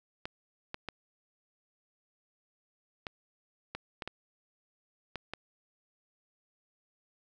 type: clicks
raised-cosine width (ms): 0.3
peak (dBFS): -21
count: 9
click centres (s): 0.255 / 0.744 / 0.887 / 3.068 / 3.75 / 4.022 / 4.076 / 5.157 / 5.336
effects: none